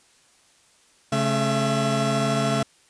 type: tone cluster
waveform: 30% pulse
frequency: 136.7 / 214.9 / 670 Hz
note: C#3 / A3 / E5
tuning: -24 / -41 / +28 cents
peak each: -22 / -23 / -22 dBFS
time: 1.12-2.63 s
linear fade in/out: 5 ms
effects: white hiss -58 dBFS RMS until 2.89 s + resampled to 22050 Hz